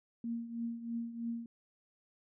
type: tone with tremolo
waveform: sine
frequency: 232.7 Hz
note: A#3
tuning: 3 cents flat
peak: -33 dBFS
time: 0.24-1.46 s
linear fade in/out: 2 ms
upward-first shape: triangle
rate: 3.1 Hz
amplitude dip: 75%
effects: none